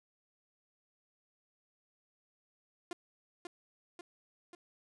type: tone with echo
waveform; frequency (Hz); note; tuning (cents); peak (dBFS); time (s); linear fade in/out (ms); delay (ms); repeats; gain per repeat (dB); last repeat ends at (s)
sawtooth; 349.2; F4; 0; -34; 2.91-2.93; 2; 540; 3; -4; 4.55
effects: resampled to 24000 Hz